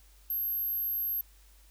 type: tone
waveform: sine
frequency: 12544 Hz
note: G9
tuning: in tune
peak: -29 dBFS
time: 0.3-1.21 s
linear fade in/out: 2 ms
effects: added 50 Hz sine -56 dBFS peak until 1.7 s + white hiss -63 dBFS RMS until 1.7 s